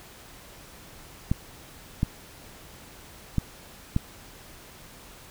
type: clicks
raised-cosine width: 5 ms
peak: -10 dBFS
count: 4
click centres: 1.315 / 2.031 / 3.383 / 3.964 s
effects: pink hiss -48 dBFS RMS until 5.3 s